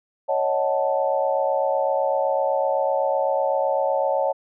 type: chord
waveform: sine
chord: D# half-diminished seventh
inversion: third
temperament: equal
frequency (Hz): 554.4 / 622.3 / 740 / 880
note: C#5 / D#5 / F#5 / A5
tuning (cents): 0 / 0 / 0 / 0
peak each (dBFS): -22 / -25 / -27 / -26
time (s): 0.28-4.33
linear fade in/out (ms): 20
effects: none